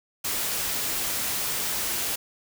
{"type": "noise", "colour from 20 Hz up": "white", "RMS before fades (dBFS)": -28, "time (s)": [0.24, 2.16], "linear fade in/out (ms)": 10, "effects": []}